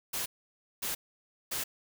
white noise bursts, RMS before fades -34 dBFS, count 3, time 0.13-1.64 s, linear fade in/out 10 ms, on 130 ms, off 560 ms, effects none

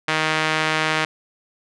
sawtooth tone with band-pass filter, 156.7 Hz, D#3, 13 cents sharp, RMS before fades -21 dBFS, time 0.08-1.05 s, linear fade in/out 5 ms, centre 2100 Hz, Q 0.98, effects resampled to 24000 Hz

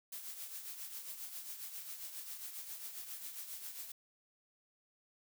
blue noise with tremolo, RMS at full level -44 dBFS, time 0.12-3.92 s, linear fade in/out 5 ms, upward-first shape triangle, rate 7.4 Hz, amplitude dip 60%, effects none

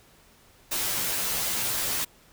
white noise with comb filter, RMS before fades -28 dBFS, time 0.71-2.05 s, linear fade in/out 10 ms, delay 13 ms, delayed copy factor -1, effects pink hiss -57 dBFS RMS until 2.32 s

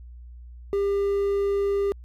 triangle tone with quantisation, 399.9 Hz, G4, 35 cents sharp, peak -19 dBFS, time 0.73-1.92 s, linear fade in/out 0 ms, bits 8, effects added 60 Hz sine -40 dBFS peak until 2.04 s + resampled to 32000 Hz

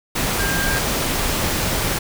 sine tone in noise, 1600 Hz, G6, 35 cents sharp, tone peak -23 dBFS, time 0.39-0.79 s, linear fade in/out 10 ms, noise pink, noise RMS -21 dBFS, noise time 0.15-1.99 s, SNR -5 dB, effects none

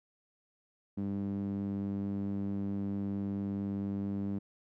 sawtooth tone with band-pass filter, 99.5 Hz, G2, 26 cents sharp, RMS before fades -35 dBFS, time 0.97-4.39 s, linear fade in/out 10 ms, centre 230 Hz, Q 3.1, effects none

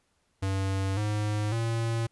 square tone with pitch steps, 96.6 / 105.34 / 114.88 Hz, G2 / G#2 / A#2, -25 / +25 / -25 cents, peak -27 dBFS, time 0.42-2.07 s, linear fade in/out 10 ms, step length 550 ms, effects pink hiss -72 dBFS RMS until 2.11 s + resampled to 24000 Hz

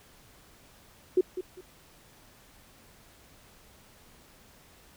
sine tone with echo, 367.3 Hz, F#4, 13 cents flat, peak -18 dBFS, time 1.17-1.21 s, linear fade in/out 5 ms, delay 200 ms, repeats 2, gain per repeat -12 dB, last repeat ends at 1.61 s, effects pink hiss -57 dBFS RMS until 4.96 s

